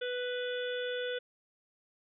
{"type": "harmonic tone", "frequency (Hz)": 494.7, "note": "B4", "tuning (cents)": 3, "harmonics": [1, 3, 4, 5, 6, 7], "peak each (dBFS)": [-34, -40, -51, -51, -47, -43], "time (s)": [0.01, 1.19], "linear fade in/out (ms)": 10, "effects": []}